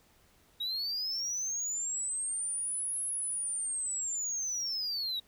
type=linear two-way sweep; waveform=sine; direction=up then down; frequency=3782 to 10760 to 3782 Hz; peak=-29 dBFS; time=0.6-5.2 s; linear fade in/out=10 ms; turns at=3.03 s; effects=tanh soft clip ceiling -31 dBFS + pink hiss -65 dBFS RMS until 5.27 s